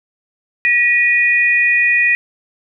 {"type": "tone pair together", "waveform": "sine", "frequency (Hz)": [1918.6, 2463], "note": ["A#6", "D#7"], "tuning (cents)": [49, -18], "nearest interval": "major third", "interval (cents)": 433, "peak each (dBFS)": -13, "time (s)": [0.65, 2.15], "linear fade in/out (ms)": 0, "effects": []}